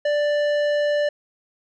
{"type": "tone with tanh clipping", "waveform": "sine", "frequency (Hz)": 588, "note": "D5", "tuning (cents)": 2, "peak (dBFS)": -20, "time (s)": [0.05, 1.09], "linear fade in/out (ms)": 5, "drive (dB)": 13, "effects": []}